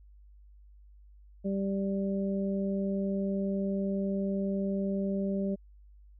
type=harmonic tone; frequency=196 Hz; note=G3; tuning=in tune; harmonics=1 / 2 / 3; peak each=-29 / -36 / -37 dBFS; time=1.44-5.56 s; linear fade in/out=20 ms; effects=added 50 Hz sine -52 dBFS peak until 6.19 s